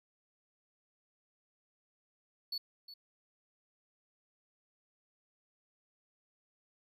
triangle tone with echo, 4435 Hz, C#8, in tune, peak -34 dBFS, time 2.52-2.58 s, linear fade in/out 5 ms, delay 360 ms, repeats 1, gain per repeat -13 dB, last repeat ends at 2.94 s, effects none

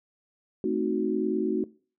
sine chord, A diminished seventh, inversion none, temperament equal, 220 / 261.6 / 311.1 / 370 Hz, A3 / C4 / Eb4 / Gb4, 0 / 0 / 0 / 0 cents, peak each -31 / -32 / -30 / -27 dBFS, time 0.64-1.64 s, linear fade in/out 2 ms, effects noise-tail reverb RT60 0.4 s tail -21 dB re dry

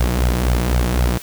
sawtooth tone with flanger, 61 Hz, B1, 21 cents flat, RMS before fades -17 dBFS, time 0-1.18 s, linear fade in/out 5 ms, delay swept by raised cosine 1.3 to 6.3 ms, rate 3.9 Hz, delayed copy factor +0.75, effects white hiss -37 dBFS RMS until 1.22 s

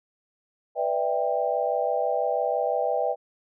sine chord, E minor seventh, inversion second, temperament just, 494.4 / 593.3 / 659.3 / 791.1 Hz, B4 / D5 / E5 / G5, +2 / +18 / 0 / +16 cents, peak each -28 dBFS, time 0.75-3.16 s, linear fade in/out 50 ms, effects none

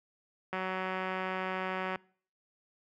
click train, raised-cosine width 0.5 ms, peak -20 dBFS, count 268, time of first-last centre 0.53-1.958 s, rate 187 Hz, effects noise-tail reverb RT60 0.5 s tail -24 dB re dry + high-pass 100 Hz 12 dB/octave

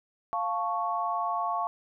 sine chord, F augmented, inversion none, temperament equal, 698.5 / 880 / 1108.7 Hz, F5 / A5 / C#6, 0 / 0 / 0 cents, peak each -31 / -33 / -30 dBFS, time 0.33-1.67 s, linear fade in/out 0 ms, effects none

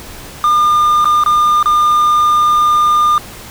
triangle tone with dropouts, 1207 Hz, D6, 47 cents sharp, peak -6 dBFS, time 0.44-3.18 s, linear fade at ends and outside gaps 1 ms, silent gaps 1.045-1.055 / 1.237-1.261 / 1.628-1.658 s, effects pink hiss -32 dBFS RMS until 3.5 s

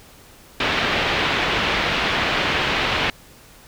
white low-pass noise, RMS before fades -21 dBFS, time 0.6-3.1 s, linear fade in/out 2 ms, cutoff 3300 Hz, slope 24 dB/octave, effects pink hiss -47 dBFS RMS until 3.67 s

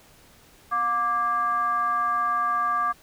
sine tone with frequency modulation, 1174.7 Hz, D6, in tune, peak -21 dBFS, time 0.71-2.93 s, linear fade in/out 20 ms, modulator 459 Hz, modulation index 0.57, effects pink hiss -54 dBFS RMS until 3.02 s

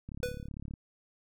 click train, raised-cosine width 5 ms, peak -29 dBFS, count 24, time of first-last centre 0.09-0.738 s, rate 35.5 Hz
square tone with exponential decay, 494.8 Hz, B4, 3 cents sharp, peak -29 dBFS, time 0.23-0.48 s, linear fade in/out 1 ms, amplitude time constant 53 ms
effects none

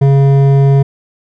sine tone with hard clipping, 138.1 Hz, C#3, 6 cents flat, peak -7 dBFS, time 0.01-0.83 s, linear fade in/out 10 ms, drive 10 dB, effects none

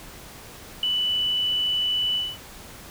sine tone with ADSR envelope, 2976 Hz, F#7, 9 cents sharp, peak -17 dBFS, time 0.83-2.38 s, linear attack 3 ms, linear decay 4 ms, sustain -4 dB, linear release 230 ms, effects pink hiss -43 dBFS RMS until 2.9 s

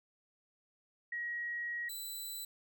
sine / 10% pulse tone pair in turn, 1900 / 3990 Hz, A#6 / B7, +33 / +17 cents, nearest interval octave + minor second, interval 1284 cents, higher second, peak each -36 / -33 dBFS, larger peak second, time 1.12-1.89 / 1.89-2.45 s, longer first, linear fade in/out 5 ms, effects none

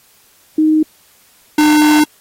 sine / square tone pair in turn, 311.1 / 302.1 Hz, D#4 / D4, 0 / +49 cents, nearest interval minor second, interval 51 cents, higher first, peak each -8 dBFS, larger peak neither, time 0.58-0.83 / 1.58-2.04 s, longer second, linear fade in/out 5 ms, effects white hiss -50 dBFS RMS until 2.2 s + AAC 48 kbps

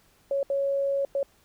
sine tone bursts at uneven times, 554.4 Hz, C#5, in tune, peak -23 dBFS, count 3, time 0.31-0.43 / 0.5-1.05 / 1.15-1.23 s, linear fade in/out 2 ms, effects pink hiss -62 dBFS RMS until 1.44 s

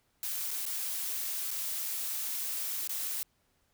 blue noise with dropouts, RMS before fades -35 dBFS, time 0.23-3.23 s, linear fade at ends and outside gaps 0 ms, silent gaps 0.508-0.513 / 0.654-0.664 / 1.506-1.513 / 2.875-2.894 s, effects pink hiss -73 dBFS RMS until 3.73 s

